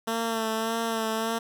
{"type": "tone with vibrato", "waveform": "10% pulse", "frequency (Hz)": 225, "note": "A3", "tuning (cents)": 39, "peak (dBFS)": -18, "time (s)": [0.07, 1.39], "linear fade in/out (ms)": 10, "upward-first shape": "sine", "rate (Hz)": 1.7, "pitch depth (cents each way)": 31, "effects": []}